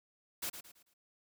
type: noise with echo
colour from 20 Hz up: white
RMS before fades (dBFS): -38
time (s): 0.42-0.5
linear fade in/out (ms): 10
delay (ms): 110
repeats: 4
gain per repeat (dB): -9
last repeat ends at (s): 0.94
effects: none